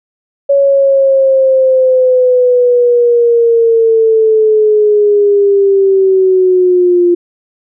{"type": "linear sweep", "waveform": "sine", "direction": "down", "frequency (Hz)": [560, 347.8], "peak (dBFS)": -5, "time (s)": [0.49, 7.15], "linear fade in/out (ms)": 10, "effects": []}